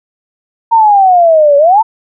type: exponential two-way sweep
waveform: sine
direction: down then up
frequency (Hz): 930 to 559 to 930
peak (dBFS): -3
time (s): 0.71-1.83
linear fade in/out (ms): 20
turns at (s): 1.57
effects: none